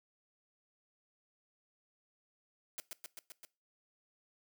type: noise with echo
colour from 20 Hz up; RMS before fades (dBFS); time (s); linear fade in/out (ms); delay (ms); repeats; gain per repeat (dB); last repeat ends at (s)
white; -42; 2.78-2.8; 0; 130; 5; -2; 3.45
effects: noise-tail reverb RT60 0.3 s tail -21 dB re dry + high-pass 200 Hz 12 dB/octave